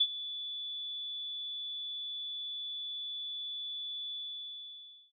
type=tone with ADSR envelope; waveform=sine; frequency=3458 Hz; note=A7; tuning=31 cents flat; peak=-21 dBFS; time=0-5.12 s; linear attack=10 ms; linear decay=55 ms; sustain=-16 dB; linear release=1000 ms; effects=none